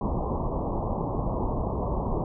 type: low-pass noise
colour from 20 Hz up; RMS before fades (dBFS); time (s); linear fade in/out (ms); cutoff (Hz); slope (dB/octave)
pink; -28; 0.01-2.24; 2; 1100; 96
effects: none